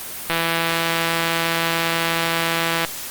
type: click train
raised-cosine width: 0.3 ms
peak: -4 dBFS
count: 424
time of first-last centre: 0.3-2.848 s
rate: 166 Hz
effects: white hiss -31 dBFS RMS until 3.1 s + Opus 32 kbps